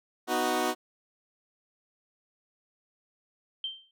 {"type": "chord", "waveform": "15% pulse", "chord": "B major", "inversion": "none", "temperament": "equal", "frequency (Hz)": [246.9, 311.1, 370], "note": ["B3", "D#4", "F#4"], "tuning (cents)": [0, 0, 0], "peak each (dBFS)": [-26, -25, -23], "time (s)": [0.27, 0.75], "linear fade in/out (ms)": 50}
{"type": "tone with exponential decay", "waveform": "sine", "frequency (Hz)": 3136, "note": "G7", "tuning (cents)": 0, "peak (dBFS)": -28, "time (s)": [3.64, 3.91], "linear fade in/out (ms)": 2, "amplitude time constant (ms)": 58}
{"effects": []}